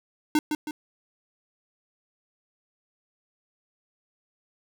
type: tone with echo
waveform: square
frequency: 302.8 Hz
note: D#4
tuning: 47 cents flat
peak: -19 dBFS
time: 0.35-0.39 s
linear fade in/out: 2 ms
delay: 160 ms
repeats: 2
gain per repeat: -6 dB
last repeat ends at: 0.71 s
effects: none